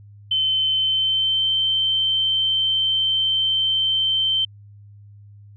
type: tone with pitch glide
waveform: sine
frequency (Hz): 3074 to 3108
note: G7 to G7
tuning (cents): -35 to -16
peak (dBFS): -17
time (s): 0.31-4.45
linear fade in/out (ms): 5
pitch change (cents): +19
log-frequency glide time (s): 0.77-1.49
effects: added 102 Hz sine -42 dBFS peak until 5.56 s